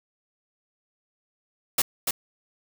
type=noise with echo; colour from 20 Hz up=white; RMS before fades=-21 dBFS; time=1.78-1.82 s; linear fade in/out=5 ms; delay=290 ms; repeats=1; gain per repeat=-4 dB; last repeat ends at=2.11 s; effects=none